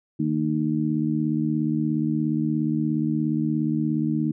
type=harmonic tone; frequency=77 Hz; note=D#2; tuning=17 cents flat; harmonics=2 / 3 / 4; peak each=-26 / -25 / -25 dBFS; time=0.19-4.32 s; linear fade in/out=10 ms; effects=none